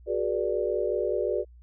sine chord, G# half-diminished seventh, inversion third, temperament equal with one note detuned, 370 / 415.3 / 484 / 587.3 Hz, F#4 / G#4 / B4 / D5, 0 / 0 / -35 / 0 cents, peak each -30 dBFS, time 0.06-1.45 s, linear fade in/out 50 ms, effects added 60 Hz sine -48 dBFS peak until 1.62 s

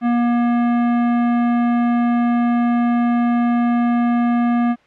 sine tone with hard clipping, 238.7 Hz, A#3, 41 cents sharp, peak -16 dBFS, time 0.01-4.76 s, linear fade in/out 50 ms, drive 17 dB, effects white hiss -52 dBFS RMS until 4.86 s + low-pass 2000 Hz 12 dB/octave

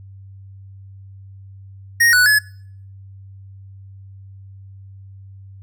square tone with pitch steps, 1867 / 1481 / 1704 Hz, A#6 / F#6 / G#6, +2 / +1 / +44 cents, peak -11 dBFS, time 2-2.39 s, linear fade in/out 10 ms, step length 130 ms, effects noise-tail reverb RT60 0.6 s tail -25 dB re dry + added 97 Hz sine -37 dBFS peak until 5.62 s

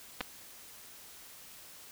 clicks, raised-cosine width 0.3 ms, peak -18 dBFS, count 2, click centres 0.207 / 0.211 s, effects white hiss -52 dBFS RMS until 1.91 s

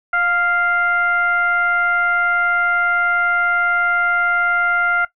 sine tone with frequency modulation, 1396.9 Hz, F6, in tune, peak -14 dBFS, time 0.13-5.05 s, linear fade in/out 5 ms, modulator 691 Hz, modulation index 0.67, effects noise-tail reverb RT60 0.1 s tail -18 dB re dry

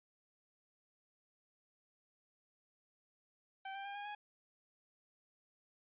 sawtooth tone with pitch steps, 775 / 788.5 / 802.3 / 816.4 / 830.6 Hz, G5 / G5 / G5 / G#5 / G#5, -20 / +10 / +40 / -30 / 0 cents, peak -39 dBFS, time 3.65-4.15 s, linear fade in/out 5 ms, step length 100 ms, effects resampled to 8000 Hz

